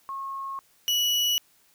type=tone pair in turn; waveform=sine / 35% pulse; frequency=1087 / 2938 Hz; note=C#6 / F#7; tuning=-34 / -13 cents; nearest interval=octave + perfect fourth; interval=1721 cents; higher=second; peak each=-31 / -20 dBFS; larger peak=second; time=0.09-0.59 / 0.88-1.38 s; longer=neither; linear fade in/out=0 ms; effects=white hiss -62 dBFS RMS until 1.74 s